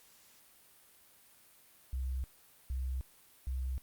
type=tone bursts; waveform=sine; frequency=64.7 Hz; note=C2; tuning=19 cents flat; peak=-33 dBFS; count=3; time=1.93-3.78 s; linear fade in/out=0 ms; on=310 ms; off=460 ms; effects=white hiss -62 dBFS RMS until 3.82 s + Opus 48 kbps